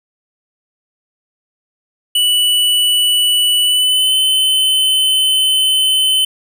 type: tone with pitch glide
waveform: square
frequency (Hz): 2960 to 3048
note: F#7 to G7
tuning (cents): 0 to -49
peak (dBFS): -11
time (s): 2.15-6.25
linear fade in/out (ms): 5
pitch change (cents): +51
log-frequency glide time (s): 3.62-4.14
effects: none